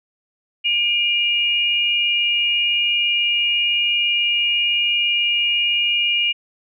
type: tone pair together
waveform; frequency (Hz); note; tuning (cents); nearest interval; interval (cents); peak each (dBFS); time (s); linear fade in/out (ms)
sine; 2397 / 2851; D7 / F7; +35 / +35; minor third; 300; -21 / -17; 0.64-6.33; 20
effects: none